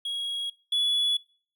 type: tone pair in turn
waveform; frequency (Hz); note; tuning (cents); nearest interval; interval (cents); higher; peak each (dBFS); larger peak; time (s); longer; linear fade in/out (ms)
triangle; 3311 / 3408; G#7 / G#7; -6 / +44; unison; 50; second; -27 / -21; second; 0.05-0.5 / 0.72-1.17; neither; 5
effects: noise-tail reverb RT60 0.5 s tail -25 dB re dry